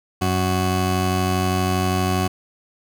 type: tone pair together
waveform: 20% pulse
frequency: 92.5 / 370 Hz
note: F#2 / F#4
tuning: 0 / 0 cents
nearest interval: 2 octaves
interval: 2400 cents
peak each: -15 / -19 dBFS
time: 0.21-2.28 s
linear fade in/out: 10 ms
effects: none

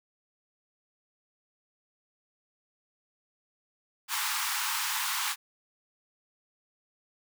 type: high-pass noise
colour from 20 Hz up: pink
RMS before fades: -31 dBFS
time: 4.08-5.36 s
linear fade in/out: 50 ms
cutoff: 840 Hz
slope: 96 dB/octave
effects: none

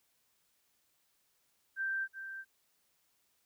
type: tone with echo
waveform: sine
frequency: 1568 Hz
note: G6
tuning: in tune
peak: -32 dBFS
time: 1.76-2.08 s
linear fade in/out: 50 ms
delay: 370 ms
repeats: 1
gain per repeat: -9 dB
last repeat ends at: 2.45 s
effects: white hiss -75 dBFS RMS until 3.45 s

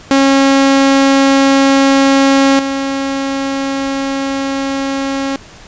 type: tone with level steps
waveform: sawtooth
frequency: 272.8 Hz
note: C#4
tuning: 28 cents flat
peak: -3 / -11 dBFS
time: 0.11-5.36 s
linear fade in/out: 0 ms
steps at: 2.59 s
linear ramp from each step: 2 ms
effects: pink hiss -37 dBFS RMS until 5.67 s + resampled to 16000 Hz

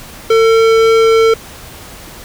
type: tone with tanh clipping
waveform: sine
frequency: 450.2 Hz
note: A4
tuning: 40 cents sharp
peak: -8 dBFS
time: 0.3-1.34 s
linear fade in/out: 5 ms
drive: 18 dB
effects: pink hiss -33 dBFS RMS until 2.24 s

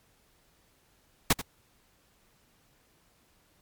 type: noise with echo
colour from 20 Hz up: pink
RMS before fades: -21 dBFS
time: 1.3-1.33 s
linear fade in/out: 5 ms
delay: 86 ms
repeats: 1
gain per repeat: -14 dB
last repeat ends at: 1.416 s
effects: pink hiss -66 dBFS RMS until 3.61 s + MP3 96 kbps

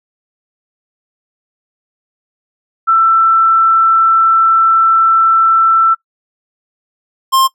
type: tone pair in turn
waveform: sine / square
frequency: 1334 / 1058.8 Hz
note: E6 / C6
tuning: +20 / +20 cents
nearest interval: major third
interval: 400 cents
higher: first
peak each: -6 / -8 dBFS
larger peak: first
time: 2.87-5.95 / 7.32-7.48 s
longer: first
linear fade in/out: 20 ms
effects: noise-tail reverb RT60 0.1 s tail -19 dB re dry

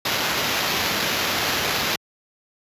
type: noise with sample-and-hold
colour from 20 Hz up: white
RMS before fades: -23 dBFS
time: 0.05-1.96 s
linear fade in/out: 5 ms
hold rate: 8820 Hz
effects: high-pass 80 Hz 12 dB/octave + resampled to 32000 Hz

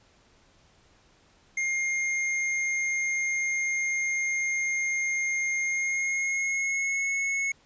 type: tone with pitch glide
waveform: square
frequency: 2124 to 2191 Hz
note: C7 to C#7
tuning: +25 to -21 cents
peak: -26 dBFS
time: 1.57-7.52 s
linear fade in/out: 5 ms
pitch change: +54 cents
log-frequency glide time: 5.6-7.12 s
effects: pink hiss -61 dBFS RMS until 7.65 s + resampled to 16000 Hz

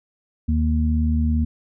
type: harmonic tone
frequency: 77.78 Hz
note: D#2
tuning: in tune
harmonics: 1 / 2 / 3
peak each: -18 / -32 / -22 dBFS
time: 0.48-1.45 s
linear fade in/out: 10 ms
effects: none

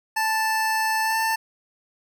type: tone with pitch glide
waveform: 25% pulse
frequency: 880 to 890.7 Hz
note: A5 to A5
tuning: 0 to +21 cents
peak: -17 dBFS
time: 0.16-1.36 s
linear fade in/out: 10 ms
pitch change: +21 cents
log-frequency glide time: 1.03-1.17 s
effects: none

